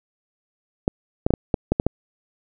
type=clicks; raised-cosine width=2 ms; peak=-4 dBFS; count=8; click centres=0.879 / 1.265 / 1.306 / 1.338 / 1.542 / 1.72 / 1.799 / 1.866 s; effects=none